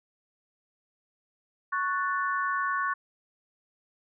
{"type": "chord", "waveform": "sine", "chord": "F# minor", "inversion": "second", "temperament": "equal", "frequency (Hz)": [1108.7, 1480, 1760], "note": ["C#6", "F#6", "A6"], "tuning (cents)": [0, 0, 0], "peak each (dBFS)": [-28, -31, -34], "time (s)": [1.72, 2.94], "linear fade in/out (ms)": 10, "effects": []}